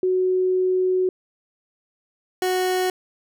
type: tone pair in turn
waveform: sine / 30% pulse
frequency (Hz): 370 / 368.6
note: F#4 / F#4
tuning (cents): 0 / -7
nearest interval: unison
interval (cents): 7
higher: first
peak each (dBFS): -17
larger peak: neither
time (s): 0.03-1.09 / 2.42-2.9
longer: first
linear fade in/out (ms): 2
effects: none